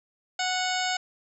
harmonic tone, 737 Hz, F#5, 7 cents flat, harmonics 1 / 2 / 3 / 4 / 5 / 6 / 7 / 9 / 10, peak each -29 / -32 / -34 / -35 / -36 / -37 / -37 / -39 / -39 dBFS, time 0.39-0.97 s, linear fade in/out 5 ms, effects none

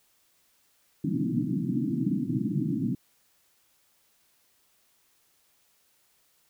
white band-pass noise, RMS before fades -28 dBFS, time 1.04-2.95 s, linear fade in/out 5 ms, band 120 to 320 Hz, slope 96 dB/octave, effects white hiss -67 dBFS RMS until 6.49 s

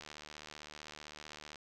click train, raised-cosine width 0.2 ms, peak -30 dBFS, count 118, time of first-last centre 0.01-1.558 s, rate 75.6 Hz, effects none

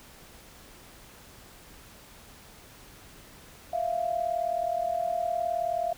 sine tone pair together, 659.3 / 698.5 Hz, E5 / F5, 0 / 0 cents, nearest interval minor second, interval 100 cents, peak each -30 / -28 dBFS, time 3.73-5.93 s, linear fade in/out 5 ms, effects pink hiss -51 dBFS RMS until 5.97 s

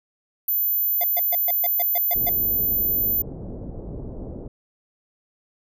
sine tone, 14250 Hz, A9, 21 cents sharp, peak -19 dBFS, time 0.48-3.22 s, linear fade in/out 5 ms
square tone bursts, 696 Hz, F5, 6 cents flat, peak -25 dBFS, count 9, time 1.01-2.293 s, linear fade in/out 2 ms, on 27 ms, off 130 ms
pink low-pass noise, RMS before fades -34 dBFS, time 2.15-4.48 s, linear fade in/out 5 ms, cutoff 560 Hz, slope 24 dB/octave
effects none

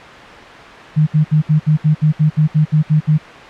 sine tone bursts, 153.4 Hz, D#3, 24 cents flat, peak -8 dBFS, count 13, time 0.96-3.182 s, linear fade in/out 20 ms, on 110 ms, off 66 ms, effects white hiss -33 dBFS RMS until 3.49 s + low-pass 2000 Hz 12 dB/octave

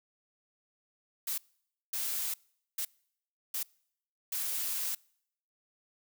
blue noise bursts at uneven times, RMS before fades -34 dBFS, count 5, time 1.27-1.38 / 1.93-2.34 / 2.78-2.85 / 3.54-3.63 / 4.32-4.95 s, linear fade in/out 5 ms, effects noise-tail reverb RT60 0.7 s tail -26 dB re dry

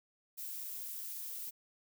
violet noise, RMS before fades -43 dBFS, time 0.37-1.51 s, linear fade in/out 20 ms, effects none

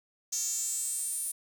sawtooth tone with high-pass filter sweep, 453.7 Hz, A#4, 47 cents flat, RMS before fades -33 dBFS, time 0.32-1.32 s, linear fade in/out 10 ms, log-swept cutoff 6400 to 9800 Hz, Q 6.9, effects none

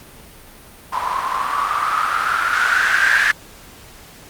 violet noise with low-pass filter sweep, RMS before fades -18 dBFS, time 0.92-3.32 s, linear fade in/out 10 ms, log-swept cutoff 980 to 1700 Hz, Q 9.6, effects pink hiss -42 dBFS RMS until 4.29 s + Opus 48 kbps

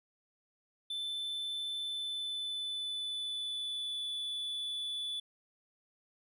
triangle tone with pitch glide, 3526 to 3463 Hz, A7 to A7, +3 to -28 cents, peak -34 dBFS, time 0.9-5.2 s, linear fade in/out 5 ms, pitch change -31 cents, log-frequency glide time 1.79-4.07 s, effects none

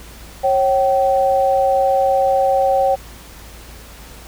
sine tone pair together, 545.2 / 769 Hz, C#5 / G5, -29 / -33 cents, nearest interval tritone, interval 596 cents, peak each -15 dBFS, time 0.43-2.96 s, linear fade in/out 20 ms, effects added 56 Hz sine -39 dBFS peak until 4.27 s + pink hiss -40 dBFS RMS until 4.27 s

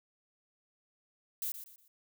violet noise with echo, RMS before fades -36 dBFS, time 1.42-1.52 s, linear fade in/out 2 ms, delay 120 ms, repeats 3, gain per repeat -10 dB, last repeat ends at 1.88 s, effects none

